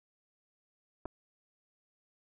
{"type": "clicks", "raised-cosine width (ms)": 1, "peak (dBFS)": -26, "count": 2, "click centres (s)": [1.055, 1.058], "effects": []}